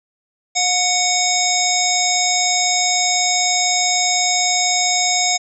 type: harmonic tone with a mistuned harmonic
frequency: 743 Hz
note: F#5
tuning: 7 cents sharp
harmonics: 1 / 3 / 5 / 7 / 9 / 10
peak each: -21 / -22 / -23 / -23 / -20 / -23 dBFS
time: 0.55-5.38 s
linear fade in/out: 20 ms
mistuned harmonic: 1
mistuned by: -54 cents
effects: none